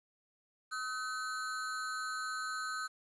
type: ring-modulated tone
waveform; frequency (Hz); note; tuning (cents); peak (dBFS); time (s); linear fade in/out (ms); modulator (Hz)
square; 1396.9; F6; 0; -34; 0.71-2.88; 20; 122
effects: resampled to 22050 Hz + 11-bit